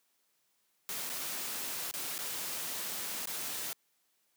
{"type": "noise with dropouts", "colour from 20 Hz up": "white", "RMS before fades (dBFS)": -38, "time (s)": [0.89, 3.73], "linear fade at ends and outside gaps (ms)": 0, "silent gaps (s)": [[1.093, 1.099], [1.911, 1.939], [2.18, 2.189], [3.256, 3.273]], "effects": ["white hiss -75 dBFS RMS until 4.36 s", "high-pass 150 Hz 12 dB/octave"]}